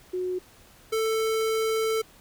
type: tone pair in turn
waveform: sine / square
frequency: 365.7 / 442.9 Hz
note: F#4 / A4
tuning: -20 / +11 cents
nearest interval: minor third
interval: 331 cents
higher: second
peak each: -26 / -24 dBFS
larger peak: second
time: 0.13-0.39 / 0.92-2.02 s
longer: second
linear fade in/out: 10 ms
effects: pink hiss -54 dBFS RMS until 2.2 s